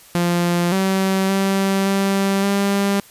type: tone with pitch steps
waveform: sawtooth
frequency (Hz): 173.8 / 191.5 / 194.4 / 195.9 / 199.1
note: F3 / G3 / G3 / G3 / G3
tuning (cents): -8 / -40 / -14 / -1 / +27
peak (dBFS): -12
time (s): 0.15-3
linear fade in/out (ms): 0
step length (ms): 570
effects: white hiss -46 dBFS RMS until 3.1 s + resampled to 32000 Hz